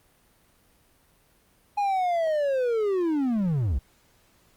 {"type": "linear sweep", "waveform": "triangle", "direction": "down", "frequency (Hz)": [830.6, 55], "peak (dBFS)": -20, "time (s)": [1.77, 3.79], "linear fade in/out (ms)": 10, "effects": ["pink hiss -62 dBFS RMS until 4.56 s", "Opus 32 kbps"]}